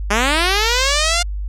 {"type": "linear sweep", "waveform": "5% pulse", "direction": "up", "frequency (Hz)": [196, 712], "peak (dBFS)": -3, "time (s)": [0.1, 1.23], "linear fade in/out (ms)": 10, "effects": ["added 50 Hz sine -21 dBFS peak until 1.48 s", "low-pass 9000 Hz 12 dB/octave"]}